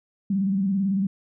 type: tone with vibrato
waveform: sine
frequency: 194.5 Hz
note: G3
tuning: 13 cents flat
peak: -20 dBFS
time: 0.3-1.07 s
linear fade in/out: 5 ms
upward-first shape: square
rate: 18 Hz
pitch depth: 61 cents each way
effects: none